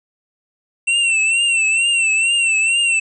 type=tone with vibrato; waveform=square; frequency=2702 Hz; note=E7; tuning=42 cents sharp; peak=-14 dBFS; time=0.87-3 s; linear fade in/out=10 ms; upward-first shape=triangle; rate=2.2 Hz; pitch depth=81 cents each way; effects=resampled to 24000 Hz + 9-bit